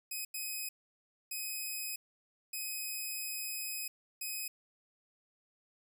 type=tone bursts at uneven times; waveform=5% pulse; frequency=2526 Hz; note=D#7; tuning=26 cents sharp; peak=-28 dBFS; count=5; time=0.11-0.25 / 0.34-0.69 / 1.31-1.96 / 2.53-3.88 / 4.21-4.48 s; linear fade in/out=5 ms; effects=none